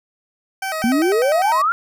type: tone with vibrato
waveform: 20% pulse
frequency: 698.5 Hz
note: F5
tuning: in tune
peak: -17 dBFS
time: 0.62-1.62 s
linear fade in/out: 5 ms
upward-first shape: square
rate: 5 Hz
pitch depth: 170 cents each way
type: exponential sweep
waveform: sine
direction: up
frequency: 221.4 to 1424 Hz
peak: -14 dBFS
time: 0.84-1.72 s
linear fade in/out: 0 ms
effects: none